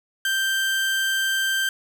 30% pulse tone, 1568 Hz, G6, in tune, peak -18 dBFS, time 0.25-1.69 s, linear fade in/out 2 ms, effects none

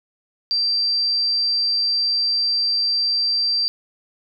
sine tone, 4699 Hz, D8, in tune, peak -17 dBFS, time 0.51-3.68 s, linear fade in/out 0 ms, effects none

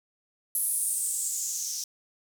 violet noise with band-pass filter sweep, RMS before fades -30 dBFS, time 0.55-1.84 s, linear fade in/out 2 ms, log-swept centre 11000 to 5600 Hz, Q 5.1, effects none

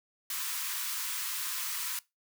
white high-pass noise, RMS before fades -35 dBFS, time 0.3-1.99 s, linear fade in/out 2 ms, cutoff 930 Hz, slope 96 dB/octave, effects noise-tail reverb RT60 0.2 s tail -20 dB re dry

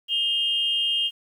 sine tone pair together, 2840 / 3188 Hz, F7 / G7, +28 / +28 cents, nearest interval major second, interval 200 cents, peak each -23 dBFS, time 0.08-1.11 s, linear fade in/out 50 ms, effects tanh soft clip ceiling -13 dBFS + 9-bit

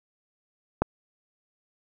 click, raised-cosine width 1 ms, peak -7 dBFS, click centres 0.82 s, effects none

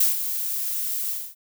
violet noise with ADSR envelope, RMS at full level -17 dBFS, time 0-1.35 s, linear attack 7 ms, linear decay 150 ms, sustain -10 dB, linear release 260 ms, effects none

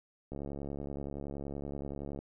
click train, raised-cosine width 2 ms, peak -27 dBFS, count 133, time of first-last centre 0.32-2.19 s, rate 70.6 Hz, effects none

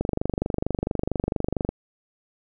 click train, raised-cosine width 2 ms, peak -10 dBFS, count 42, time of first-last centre 0.01-1.69 s, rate 24.4 Hz, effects none

